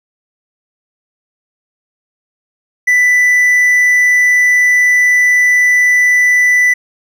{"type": "tone", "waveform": "triangle", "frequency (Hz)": 1984, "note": "B6", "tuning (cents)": 7, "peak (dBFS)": -5, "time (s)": [2.87, 6.74], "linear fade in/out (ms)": 10, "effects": []}